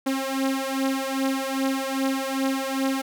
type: beating tone pair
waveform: sawtooth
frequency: 267.1 / 269.6 Hz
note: C4 / C#4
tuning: +36 / -48 cents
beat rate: 2.5 Hz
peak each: -22 / -23 dBFS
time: 0.06-3.02 s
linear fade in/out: 10 ms
effects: none